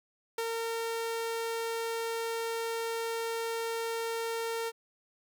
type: tone with ADSR envelope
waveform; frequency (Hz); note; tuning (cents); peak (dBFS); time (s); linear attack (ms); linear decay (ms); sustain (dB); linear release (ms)
sawtooth; 457.5; A#4; -32; -26; 0.38-4.72; 4; 50; -2; 41
effects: none